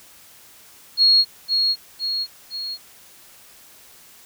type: tone with echo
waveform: sine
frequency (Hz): 4300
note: C8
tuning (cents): +47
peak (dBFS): -11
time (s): 0.97-1.25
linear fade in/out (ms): 50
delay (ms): 510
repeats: 3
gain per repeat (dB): -5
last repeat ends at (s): 2.78
effects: white hiss -48 dBFS RMS until 4.25 s